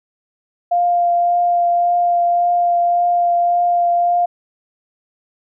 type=tone with vibrato; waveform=sine; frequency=698.5 Hz; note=F5; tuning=in tune; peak=-12 dBFS; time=0.71-4.26 s; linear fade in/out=10 ms; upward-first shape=triangle; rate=1.8 Hz; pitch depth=12 cents each way; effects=none